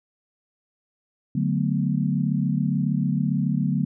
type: chord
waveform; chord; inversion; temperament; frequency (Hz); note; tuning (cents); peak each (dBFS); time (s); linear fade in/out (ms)
sine; B minor seventh; first; equal; 146.83 / 185 / 220 / 246.9; D3 / F#3 / A3 / B3; 0 / 0 / 0 / 0; -24 / -25 / -27 / -28; 1.35-3.85; 5
effects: none